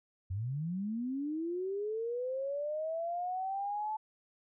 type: linear sweep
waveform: sine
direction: up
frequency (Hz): 87.31 to 873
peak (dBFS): -33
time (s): 0.3-3.97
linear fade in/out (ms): 10
effects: none